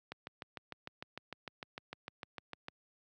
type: click train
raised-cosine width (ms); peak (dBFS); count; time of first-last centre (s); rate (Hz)
0.3; -26; 18; 0.12-2.684; 6.63
effects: high-pass 100 Hz 12 dB/octave